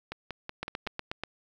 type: two click trains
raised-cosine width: 0.3 ms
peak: -17 / -20 dBFS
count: 6 / 5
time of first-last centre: 0.63-1.236 / 0.12-0.868 s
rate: 8.25 / 5.35 Hz
effects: 9-bit